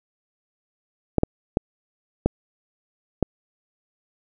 clicks, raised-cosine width 2 ms, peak -4 dBFS, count 5, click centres 1.183 / 1.234 / 1.571 / 2.26 / 3.227 s, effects none

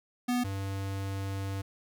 square tone pair in turn, 246 / 97.63 Hz, B3 / G2, -7 / -7 cents, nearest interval octave + major third, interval 1600 cents, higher first, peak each -27 / -33 dBFS, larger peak first, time 0.28-0.44 / 0.44-1.62 s, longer second, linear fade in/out 10 ms, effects none

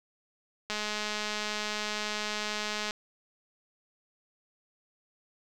click train, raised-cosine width 0.2 ms, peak -16 dBFS, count 467, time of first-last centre 0.7-2.909 s, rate 211 Hz, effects none

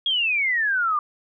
sine exponential sweep, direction down, 3322 to 1174.7 Hz, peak -19 dBFS, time 0.06-0.99 s, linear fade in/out 2 ms, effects none

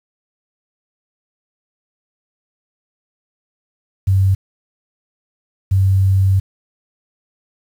sine tone bursts at uneven times, 96 Hz, G2, 36 cents flat, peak -10 dBFS, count 2, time 4.07-4.35 / 5.71-6.4 s, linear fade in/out 10 ms, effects 7-bit

